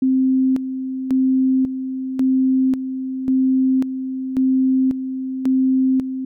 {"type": "tone with tremolo", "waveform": "sine", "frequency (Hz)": 261.6, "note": "C4", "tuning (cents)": 0, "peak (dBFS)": -13, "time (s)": [0.02, 6.25], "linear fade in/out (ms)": 5, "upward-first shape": "square", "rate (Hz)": 0.92, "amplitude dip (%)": 65, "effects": []}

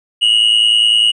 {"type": "tone with amplitude modulation", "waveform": "triangle", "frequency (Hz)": 2891, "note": "F#7", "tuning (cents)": -41, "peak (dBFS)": -4, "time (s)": [0.21, 1.12], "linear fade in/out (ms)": 20, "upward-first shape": "sine", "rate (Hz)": 110, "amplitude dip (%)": 70, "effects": ["resampled to 24000 Hz"]}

